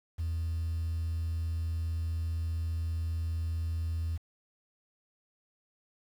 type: tone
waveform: sine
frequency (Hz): 82.41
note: E2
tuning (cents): 0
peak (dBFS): -28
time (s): 0.18-4.18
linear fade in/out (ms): 20
effects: tanh soft clip ceiling -28 dBFS + 9-bit